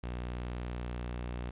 sawtooth tone, 60.6 Hz, B1, 32 cents flat, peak -32 dBFS, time 0.03-1.51 s, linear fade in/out 10 ms, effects resampled to 8000 Hz + 11-bit

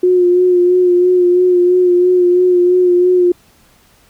sine tone with vibrato, 359.1 Hz, F4, 48 cents sharp, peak -7 dBFS, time 0.03-3.32 s, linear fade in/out 5 ms, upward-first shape sine, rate 3 Hz, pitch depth 28 cents each way, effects pink hiss -50 dBFS RMS until 4.09 s

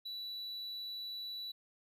triangle tone, 3946 Hz, B7, 2 cents flat, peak -39 dBFS, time 0.05-1.52 s, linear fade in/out 10 ms, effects none

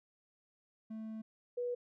triangle / sine tone pair in turn, 220 / 487.6 Hz, A3 / B4, 0 / -22 cents, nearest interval octave + major second, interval 1378 cents, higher second, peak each -39 / -34 dBFS, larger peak second, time 0.9-1.22 / 1.57-1.75 s, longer first, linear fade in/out 10 ms, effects none

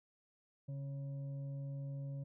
sine tone with frequency modulation, 139.9 Hz, C#3, 16 cents sharp, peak -40 dBFS, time 0.68-2.24 s, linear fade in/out 10 ms, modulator 413 Hz, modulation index 0.32, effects none

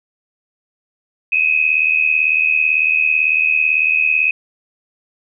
sine tone pair together, 2502 / 2580 Hz, D#7 / E7, +9 / -38 cents, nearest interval minor second, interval 53 cents, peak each -15 dBFS, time 1.32-4.31 s, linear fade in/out 5 ms, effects none

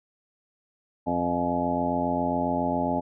harmonic tone with a mistuned harmonic, 87.31 Hz, F2, in tune, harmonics 1 / 2 / 3 / 4 / 5 / 6 / 7 / 8 / 10, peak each -39 / -33 / -28 / -37 / -37 / -39 / -30 / -33 / -29 dBFS, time 1.06-3.01 s, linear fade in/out 20 ms, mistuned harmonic 10, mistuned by -52 cents, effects none

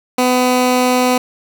15% pulse tone, 251.2 Hz, B3, 30 cents sharp, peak -5 dBFS, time 0.18-1.18 s, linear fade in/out 5 ms, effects none

